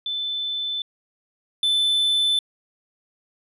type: tone pair in turn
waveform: sine / triangle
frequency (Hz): 3520 / 3520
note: A7 / A7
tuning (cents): 0 / 0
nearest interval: unison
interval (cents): 0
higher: neither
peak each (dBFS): -24 / -16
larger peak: second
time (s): 0.06-0.82 / 1.63-2.39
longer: neither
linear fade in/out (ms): 2
effects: resampled to 32000 Hz